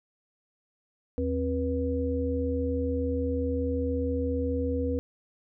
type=tone cluster; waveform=sine; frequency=79.5 / 265.3 / 485.7 Hz; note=D#2 / C4 / B4; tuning=+38 / +24 / -29 cents; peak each=-30 dBFS; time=1.18-4.99 s; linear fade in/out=0 ms; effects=none